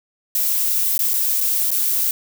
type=noise with dropouts; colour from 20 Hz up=violet; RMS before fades=-19 dBFS; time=0.35-2.11 s; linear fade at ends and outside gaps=1 ms; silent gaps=0.978-0.991 / 1.135-1.139 / 1.406-1.41 / 1.705-1.715 s; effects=none